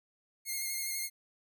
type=tone with vibrato; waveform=5% pulse; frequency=2136 Hz; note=C7; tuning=35 cents sharp; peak=-24 dBFS; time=0.45-1.1 s; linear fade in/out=50 ms; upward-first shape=square; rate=12 Hz; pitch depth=23 cents each way; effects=none